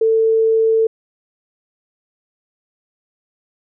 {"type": "tone", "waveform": "sine", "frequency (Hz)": 446.3, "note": "A4", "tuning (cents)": 25, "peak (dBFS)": -11, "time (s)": [0.01, 0.87], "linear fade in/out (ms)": 5, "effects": []}